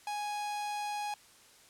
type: tone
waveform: 45% pulse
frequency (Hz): 830.6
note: G#5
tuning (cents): 0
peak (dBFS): -34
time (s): 0.07-1.14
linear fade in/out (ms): 2
effects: white hiss -59 dBFS RMS until 1.69 s + low-pass 10000 Hz 12 dB/octave